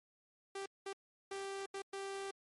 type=tone bursts at uneven times; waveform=sawtooth; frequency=392 Hz; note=G4; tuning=in tune; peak=-37 dBFS; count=5; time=0.55-0.66 / 0.86-0.93 / 1.31-1.66 / 1.74-1.82 / 1.93-2.31 s; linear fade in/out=5 ms; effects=MP3 48 kbps